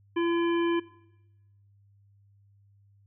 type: harmonic tone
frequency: 339.6 Hz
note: F4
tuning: 48 cents flat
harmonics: 1 / 3 / 5 / 7 / 9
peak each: -24 / -34 / -38 / -41 / -43 dBFS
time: 0.16-0.8 s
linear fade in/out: 10 ms
effects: noise-tail reverb RT60 1.0 s tail -19 dB re dry + added 100 Hz sine -58 dBFS peak until 3.06 s